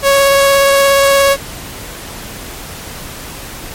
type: tone with vibrato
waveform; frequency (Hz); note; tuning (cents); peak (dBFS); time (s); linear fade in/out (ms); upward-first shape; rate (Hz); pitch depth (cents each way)
sawtooth; 554; C#5; -1; -3; 0.02-1.37; 50; sine; 17; 9
effects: pink hiss -28 dBFS RMS until 3.74 s + MP3 64 kbps